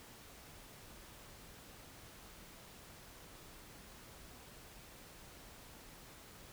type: silence
effects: pink hiss -56 dBFS RMS until 6.52 s